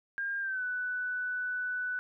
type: tone with pitch glide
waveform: sine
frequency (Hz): 1607 to 1490.7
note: G6 to F#6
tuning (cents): +43 to +12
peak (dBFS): -31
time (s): 0.18-1.99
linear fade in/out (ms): 0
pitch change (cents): -131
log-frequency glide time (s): 0.4-0.63
effects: none